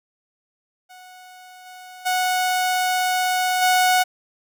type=tone with level steps; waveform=sawtooth; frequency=736 Hz; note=F#5; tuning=9 cents flat; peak=-38 / -35 / -15 / -11 dBFS; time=0.89-4.04 s; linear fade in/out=20 ms; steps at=1.65 / 2.05 / 3.61 s; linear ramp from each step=20 ms; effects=none